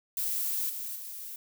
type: noise with level steps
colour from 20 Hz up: violet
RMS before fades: -31 / -37 / -41 dBFS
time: 0.17-1.36 s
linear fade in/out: 2 ms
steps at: 0.69 / 0.95 s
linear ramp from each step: 10 ms
effects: none